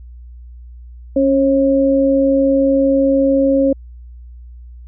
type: tone pair together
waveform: sine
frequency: 275.3 / 542.1 Hz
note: C#4 / C#5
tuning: -12 / -39 cents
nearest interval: octave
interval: 1173 cents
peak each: -13 dBFS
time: 1.16-3.73 s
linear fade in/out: 5 ms
effects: added 60 Hz sine -33 dBFS peak until 4.87 s